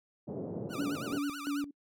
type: band-pass noise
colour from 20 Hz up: pink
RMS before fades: -39 dBFS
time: 0.27-1.19 s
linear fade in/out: 20 ms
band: 140 to 560 Hz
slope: 24 dB/octave
type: tone with vibrato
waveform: sawtooth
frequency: 1318.5 Hz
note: E6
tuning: in tune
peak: -37 dBFS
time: 0.69-1.65 s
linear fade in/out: 50 ms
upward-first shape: sine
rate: 9.2 Hz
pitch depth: 220 cents each way
type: tone with tremolo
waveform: sine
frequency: 286 Hz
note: D4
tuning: 46 cents flat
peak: -30 dBFS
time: 0.78-1.71 s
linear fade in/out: 5 ms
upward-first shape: square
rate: 2.9 Hz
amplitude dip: 75%
effects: noise-tail reverb RT60 0.1 s tail -26 dB re dry